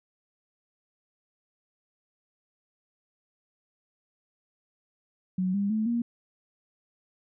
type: tone with pitch steps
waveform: sine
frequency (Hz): 185 / 200.6 / 217.5 / 235.8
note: F#3 / G3 / A3 / A#3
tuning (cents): 0 / +40 / -20 / +20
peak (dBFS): -24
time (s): 5.38-6.02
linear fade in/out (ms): 5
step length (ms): 160
effects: none